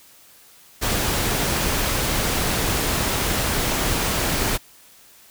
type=noise; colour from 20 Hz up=pink; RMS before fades=-22 dBFS; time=0.81-4.58 s; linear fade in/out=20 ms; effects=white hiss -50 dBFS RMS until 5.3 s